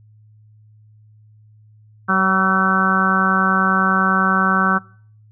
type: harmonic tone with a mistuned harmonic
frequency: 189.9 Hz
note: F#3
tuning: 45 cents sharp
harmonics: 1 / 2 / 3 / 4 / 5 / 6 / 7 / 8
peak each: -20 / -29 / -31 / -27 / -27 / -20 / -19 / -19 dBFS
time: 2.08-4.79 s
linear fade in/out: 20 ms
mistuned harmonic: 3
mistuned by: -28 cents
effects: noise-tail reverb RT60 0.5 s tail -23 dB re dry + added 107 Hz sine -46 dBFS peak until 5.31 s